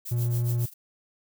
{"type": "noise with tremolo", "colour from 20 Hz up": "violet", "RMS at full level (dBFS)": -35, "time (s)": [0.05, 0.74], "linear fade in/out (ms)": 10, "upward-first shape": "triangle", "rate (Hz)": 7.2, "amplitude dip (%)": 95}
{"type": "tone", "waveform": "triangle", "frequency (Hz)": 119.5, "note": "A#2", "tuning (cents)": 43, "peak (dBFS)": -21, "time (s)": [0.11, 0.66], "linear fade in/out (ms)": 10}
{"effects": []}